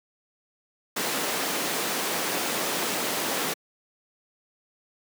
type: high-pass noise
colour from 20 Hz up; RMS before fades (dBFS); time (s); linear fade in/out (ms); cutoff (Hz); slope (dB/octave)
pink; -28; 0.96-3.54; 10; 250; 12
effects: high-pass 150 Hz 12 dB/octave

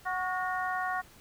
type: harmonic tone with a mistuned harmonic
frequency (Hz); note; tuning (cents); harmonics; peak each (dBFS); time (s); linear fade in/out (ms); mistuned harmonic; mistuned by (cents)
370; F#4; 0; 2 / 3 / 4 / 5; -33 / -35 / -36 / -37; 0.05-1.02; 20; 4; -42
effects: pink hiss -56 dBFS RMS until 1.2 s

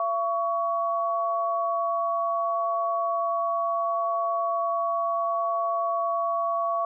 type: tone pair together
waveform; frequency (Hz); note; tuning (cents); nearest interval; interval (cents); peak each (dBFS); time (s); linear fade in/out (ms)
sine; 678 / 1122.7; E5 / C#6; +49 / +22; major sixth; 873; -26; 0-6.85; 2
effects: none

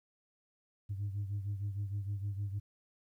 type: beating tone pair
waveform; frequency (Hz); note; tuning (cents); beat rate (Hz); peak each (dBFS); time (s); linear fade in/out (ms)
sine; 99.8 / 106.3; G2 / G#2; +32 / +41; 6.5; -34 / -40; 0.89-2.6; 20
effects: tanh soft clip ceiling -31 dBFS + 12-bit

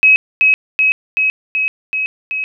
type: tone with echo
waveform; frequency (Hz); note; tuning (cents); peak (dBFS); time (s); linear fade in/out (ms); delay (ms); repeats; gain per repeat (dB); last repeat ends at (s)
sine; 2554; D#7; +45; -5; 0.03-0.16; 0; 380; 6; -2; 2.44
effects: none

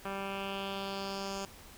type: tone with low-pass filter sweep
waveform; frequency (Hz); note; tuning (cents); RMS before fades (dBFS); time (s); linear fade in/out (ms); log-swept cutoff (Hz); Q
10% pulse; 196; G3; 0; -38; 0.05-1.45; 2; 2000 to 6600; 2.7
effects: pink hiss -53 dBFS RMS until 1.77 s

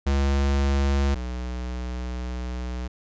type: tone pair in turn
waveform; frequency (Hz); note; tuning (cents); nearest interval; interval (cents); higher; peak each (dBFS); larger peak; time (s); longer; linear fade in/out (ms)
square; 69.3 / 61.74; C#2 / B1; 0 / 0; major second; 200; first; -20 / -29; first; 0.06-1.15 / 1.15-2.88; second; 10
effects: resampled to 16000 Hz

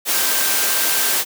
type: tone in noise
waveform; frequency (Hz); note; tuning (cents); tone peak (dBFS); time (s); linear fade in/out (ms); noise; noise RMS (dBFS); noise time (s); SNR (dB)
sine; 1568; G6; 0; -29; 0.11-1.19; 50; white; -18; 0.05-1.25; -14
effects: high-pass 300 Hz 12 dB/octave

